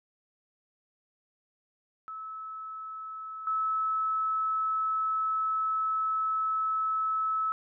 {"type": "tone with level steps", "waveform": "sine", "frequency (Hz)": 1300, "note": "E6", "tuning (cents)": -24, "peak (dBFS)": [-37, -26], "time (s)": [2.08, 7.52], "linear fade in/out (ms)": 0, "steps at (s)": 3.47, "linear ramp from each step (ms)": 2, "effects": []}